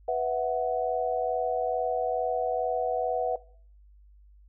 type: chord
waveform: sine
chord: B suspended fourth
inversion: none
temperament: just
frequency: 493.9 / 658.5 / 740.8 Hz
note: B4 / E5 / F#5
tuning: 0 / -2 / +2 cents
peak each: -29 dBFS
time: 0.08-3.36 s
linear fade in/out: 5 ms
effects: noise-tail reverb RT60 0.5 s tail -20 dB re dry + added 50 Hz sine -52 dBFS peak until 4.48 s